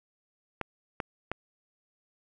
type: clicks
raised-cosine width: 0.5 ms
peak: -16 dBFS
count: 3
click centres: 0.613 / 1.002 / 1.316 s
effects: none